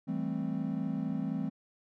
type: chord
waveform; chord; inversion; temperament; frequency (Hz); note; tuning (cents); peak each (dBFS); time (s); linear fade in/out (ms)
triangle; A minor seventh; second; equal; 164.81 / 196 / 220 / 261.6; E3 / G3 / A3 / C4; 0 / 0 / 0 / 0; -35 / -35 / -35 / -34; 0.07-1.5; 20
effects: none